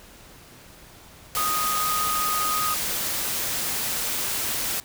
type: tone in noise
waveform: sine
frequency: 1244.5 Hz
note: D#6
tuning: in tune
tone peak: -24 dBFS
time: 1.37-2.74 s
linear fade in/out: 0 ms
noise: white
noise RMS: -27 dBFS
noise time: 1.35-4.8 s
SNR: 0 dB
effects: pink hiss -48 dBFS RMS until 4.84 s